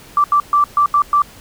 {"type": "tone bursts at uneven times", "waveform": "sine", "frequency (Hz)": 1168, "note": "D6", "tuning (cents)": -10, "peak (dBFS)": -9, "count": 6, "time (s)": [[0.17, 0.24], [0.32, 0.4], [0.53, 0.64], [0.77, 0.86], [0.94, 1.02], [1.13, 1.22]], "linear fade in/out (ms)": 2, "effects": ["pink hiss -41 dBFS RMS until 1.4 s"]}